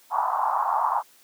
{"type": "band-pass noise", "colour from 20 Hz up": "white", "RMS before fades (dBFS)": -24, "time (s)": [0.1, 1.03], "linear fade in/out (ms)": 50, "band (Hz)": [770, 1100], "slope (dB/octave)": 48, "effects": ["white hiss -56 dBFS RMS until 1.23 s", "high-pass 200 Hz 12 dB/octave"]}